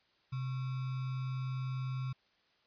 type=tone with sample-and-hold; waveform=sine; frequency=130 Hz; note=C3; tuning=11 cents flat; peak=-34 dBFS; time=0.32-2.13 s; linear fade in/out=10 ms; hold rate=1225 Hz; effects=white hiss -71 dBFS RMS until 2.66 s + resampled to 11025 Hz